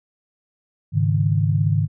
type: chord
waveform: sine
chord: Ab suspended fourth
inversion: none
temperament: just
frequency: 103.83 / 138.43 / 155.74 Hz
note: Ab2 / Db3 / Eb3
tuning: 0 / -2 / +2 cents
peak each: -19 / -22 / -20 dBFS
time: 0.92-1.88 s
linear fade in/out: 50 ms
effects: none